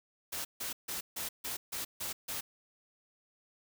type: noise bursts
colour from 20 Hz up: white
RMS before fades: -38 dBFS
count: 8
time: 0.32-2.41 s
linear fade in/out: 10 ms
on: 130 ms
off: 150 ms
effects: none